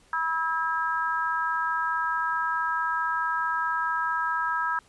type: harmonic tone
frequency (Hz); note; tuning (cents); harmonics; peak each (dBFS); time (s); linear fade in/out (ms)
324.6; E4; -27; 3 / 4 / 5; -29 / -28 / -29; 0.13-4.79; 2
effects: pink hiss -59 dBFS RMS until 4.88 s + resampled to 24000 Hz